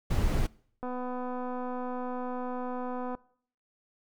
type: noise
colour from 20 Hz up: brown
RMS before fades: -26 dBFS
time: 0.1-0.47 s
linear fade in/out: 10 ms
type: click train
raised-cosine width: 1 ms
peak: -24 dBFS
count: 581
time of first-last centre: 0.83-3.15 s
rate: 250 Hz
effects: noise-tail reverb RT60 0.6 s tail -23 dB re dry